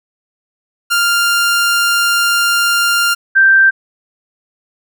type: tone pair in turn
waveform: sawtooth / sine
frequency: 1396.9 / 1568 Hz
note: F6 / G6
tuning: 0 / 0 cents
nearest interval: major second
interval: 200 cents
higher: second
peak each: -7 / -5 dBFS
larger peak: second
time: 0.9-3.15 / 3.35-3.71 s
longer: first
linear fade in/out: 20 ms
effects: none